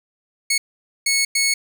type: tone bursts at uneven times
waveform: 15% pulse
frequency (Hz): 2200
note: C#7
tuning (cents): -14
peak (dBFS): -10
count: 3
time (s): 0.5-0.58 / 1.06-1.25 / 1.35-1.54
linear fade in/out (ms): 5
effects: none